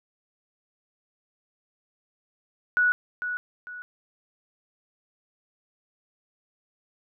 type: tone with echo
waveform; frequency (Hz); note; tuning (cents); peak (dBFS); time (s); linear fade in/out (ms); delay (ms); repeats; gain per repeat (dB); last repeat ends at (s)
sine; 1469; F#6; -13; -18; 2.77-2.92; 0; 450; 2; -9; 3.82
effects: none